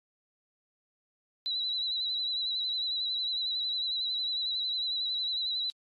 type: tone with vibrato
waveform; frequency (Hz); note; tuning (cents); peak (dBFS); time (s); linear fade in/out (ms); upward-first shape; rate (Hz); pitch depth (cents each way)
sine; 3951; B7; 0; -29; 1.46-5.7; 0; sine; 11; 47
effects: AAC 32 kbps